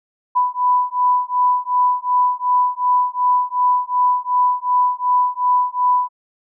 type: beating tone pair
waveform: sine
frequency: 992 / 994.7 Hz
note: B5 / B5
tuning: +7 / +12 cents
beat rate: 2.7 Hz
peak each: -17 dBFS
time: 0.35-6.09 s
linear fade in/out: 20 ms
effects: none